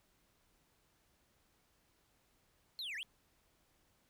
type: linear two-way sweep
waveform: triangle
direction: down then up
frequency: 4312 to 1661.2 to 3388 Hz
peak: -39 dBFS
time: 2.79-3.03 s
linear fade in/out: 0 ms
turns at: 2.96 s
effects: pink hiss -74 dBFS RMS until 4.09 s